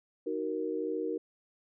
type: chord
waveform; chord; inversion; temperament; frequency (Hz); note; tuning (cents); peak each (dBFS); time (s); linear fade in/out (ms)
sine; D# minor; none; just; 311.1 / 373.4 / 466.7; D#4 / F#4 / A#4; 0 / +16 / +2; -36 / -36 / -34; 0.26-1.18; 10
effects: none